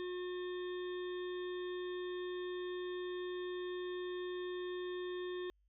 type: harmonic tone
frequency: 360.4 Hz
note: F#4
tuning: 45 cents flat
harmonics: 1 / 3 / 5 / 7 / 9 / 10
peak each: -39 / -53 / -52 / -63 / -58 / -56 dBFS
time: 0-5.5 s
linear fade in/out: 0 ms
effects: added 50 Hz sine -70 dBFS peak until 5.68 s